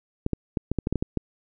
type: clicks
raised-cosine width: 3 ms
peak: -11 dBFS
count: 10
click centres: 0.264 / 0.333 / 0.572 / 0.716 / 0.787 / 0.871 / 0.926 / 0.957 / 1.025 / 1.173 s
effects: none

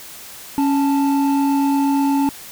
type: tone pair together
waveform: triangle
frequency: 277.2 / 880.1 Hz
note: C#4 / A5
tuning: 0 / 0 cents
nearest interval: octave + minor sixth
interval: 2000 cents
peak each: -13 / -20 dBFS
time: 0.58-2.29 s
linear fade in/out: 0 ms
effects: white hiss -37 dBFS RMS until 2.51 s

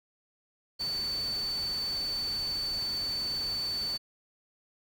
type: tone in noise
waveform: sine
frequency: 4513 Hz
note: C#8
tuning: 30 cents sharp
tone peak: -30 dBFS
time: 0.79-3.98 s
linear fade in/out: 20 ms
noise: pink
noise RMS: -44 dBFS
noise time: 0.79-3.98 s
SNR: +11 dB
effects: none

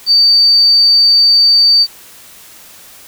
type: tone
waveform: sine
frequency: 4604 Hz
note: D8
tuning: 35 cents flat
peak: -5 dBFS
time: 0.06-1.87 s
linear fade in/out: 50 ms
effects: white hiss -38 dBFS RMS until 3.07 s

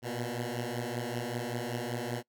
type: beating tone pair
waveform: 10% pulse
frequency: 117.9 / 123.1 Hz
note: A#2 / B2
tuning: +20 / -5 cents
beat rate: 5.2 Hz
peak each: -28 dBFS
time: 0.02-2.23 s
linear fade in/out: 50 ms
effects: noise-tail reverb RT60 0.1 s tail -23 dB re dry

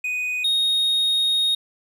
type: tone pair in turn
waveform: triangle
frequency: 2489 / 3729 Hz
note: D#7 / A#7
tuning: 0 / 0 cents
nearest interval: perfect fifth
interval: 700 cents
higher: second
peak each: -21 / -16 dBFS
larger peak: second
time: 0.04-0.44 / 0.44-1.55 s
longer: second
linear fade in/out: 5 ms
effects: none

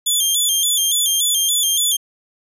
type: tone with vibrato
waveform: 15% pulse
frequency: 3322 Hz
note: G#7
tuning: in tune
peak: -8 dBFS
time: 0.06-1.97 s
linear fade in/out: 10 ms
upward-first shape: square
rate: 3.5 Hz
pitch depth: 69 cents each way
effects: resampled to 32000 Hz

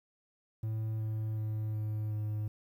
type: tone with pitch steps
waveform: triangle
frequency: 110 / 109.11 / 108.24 / 107.36 / 106.5 Hz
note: A2 / A2 / A2 / A2 / G#2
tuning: 0 / -14 / -28 / -42 / +44 cents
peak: -30 dBFS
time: 0.63-2.48 s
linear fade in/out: 5 ms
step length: 370 ms
effects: 11-bit

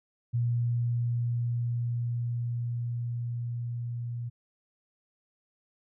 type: tone with level ramp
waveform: sine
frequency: 119.3 Hz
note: A#2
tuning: 41 cents sharp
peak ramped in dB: -24 to -32 dBFS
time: 0.33-4.3 s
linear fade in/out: 20 ms
effects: none

